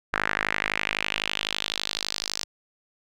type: tone with band-pass filter sweep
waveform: sawtooth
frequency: 51.91 Hz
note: G#1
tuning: in tune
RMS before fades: -29 dBFS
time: 0.13-2.44 s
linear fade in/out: 5 ms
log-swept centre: 1600 to 5300 Hz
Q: 2.8
effects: none